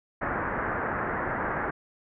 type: low-pass noise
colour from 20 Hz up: white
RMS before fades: -30 dBFS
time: 0.21-1.71 s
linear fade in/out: 10 ms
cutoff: 1800 Hz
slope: 48 dB/octave
effects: none